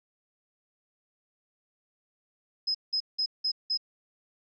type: tone bursts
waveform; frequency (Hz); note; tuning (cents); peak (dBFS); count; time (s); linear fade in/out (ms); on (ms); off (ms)
sine; 5090; D#8; +39; -25; 5; 2.67-3.775; 10; 77; 180
effects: none